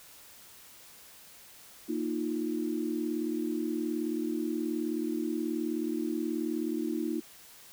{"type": "chord", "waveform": "sine", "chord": "Bb suspended fourth", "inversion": "none", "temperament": "just", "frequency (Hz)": [233.1, 310.8, 349.6], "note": ["Bb3", "Eb4", "F4"], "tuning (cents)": [0, -2, 2], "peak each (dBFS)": [-35, -32, -35], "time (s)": [1.88, 7.21], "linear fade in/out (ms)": 20, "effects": ["white hiss -53 dBFS RMS until 7.72 s"]}